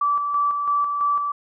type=tone with tremolo; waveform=sine; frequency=1158 Hz; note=D6; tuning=25 cents flat; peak=-17 dBFS; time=0.01-1.32 s; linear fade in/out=5 ms; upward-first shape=square; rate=3 Hz; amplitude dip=40%; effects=none